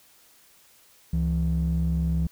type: ring-modulated tone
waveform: triangle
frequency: 117.3 Hz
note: A#2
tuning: 11 cents sharp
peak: -15 dBFS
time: 1.13-2.27 s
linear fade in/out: 5 ms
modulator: 48.6 Hz
effects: tanh soft clip ceiling -17 dBFS + white hiss -57 dBFS RMS until 2.31 s